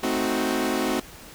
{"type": "chord", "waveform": "sawtooth", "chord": "A diminished seventh", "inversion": "none", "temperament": "equal with one note detuned", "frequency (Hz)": [220, 261.6, 313.7, 370], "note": ["A3", "C4", "Eb4", "Gb4"], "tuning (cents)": [0, 0, 14, 0], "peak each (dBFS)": [-26, -23, -25, -24], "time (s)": [0.03, 1], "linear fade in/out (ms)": 5, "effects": ["pink hiss -44 dBFS RMS until 1.34 s"]}